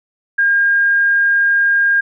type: tone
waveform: sine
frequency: 1614 Hz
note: G#6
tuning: 50 cents flat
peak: -10 dBFS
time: 0.38-2.01 s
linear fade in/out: 10 ms
effects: none